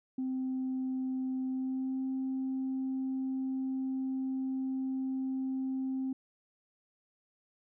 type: tone with pitch glide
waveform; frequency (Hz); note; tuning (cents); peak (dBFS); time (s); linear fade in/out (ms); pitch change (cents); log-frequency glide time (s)
sine; 260 to 263.5; C4 to C4; -11 to +12; -30; 0.18-6.13; 5; +23; 1.48-2.06
effects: tanh soft clip ceiling -28 dBFS